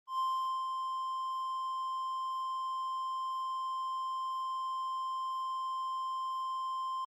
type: tone with ADSR envelope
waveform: triangle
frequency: 1046.5 Hz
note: C6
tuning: in tune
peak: -27 dBFS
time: 0.07-7.05 s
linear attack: 120 ms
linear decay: 470 ms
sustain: -5 dB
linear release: 8 ms
effects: Opus 24 kbps